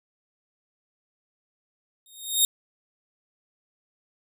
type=tone with exponential growth; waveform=15% pulse; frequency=3709 Hz; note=A#7; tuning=9 cents flat; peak=-8 dBFS; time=2.06-2.45 s; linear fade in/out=1 ms; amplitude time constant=84 ms; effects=none